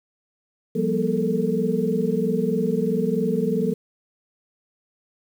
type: tone cluster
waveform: sine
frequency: 173.9 / 197 / 238.4 / 432.2 / 452.3 Hz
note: F3 / G3 / A#3 / A4 / A4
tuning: -7 / +9 / +39 / -31 / +48 cents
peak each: -26 dBFS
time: 0.75-3.74 s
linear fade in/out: 10 ms
effects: 8-bit